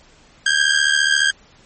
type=ring-modulated tone; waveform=sawtooth; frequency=1604 Hz; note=G6; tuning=39 cents sharp; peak=-7 dBFS; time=0.46-1.31 s; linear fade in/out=2 ms; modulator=37.2 Hz; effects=pink hiss -50 dBFS RMS until 1.65 s + MP3 32 kbps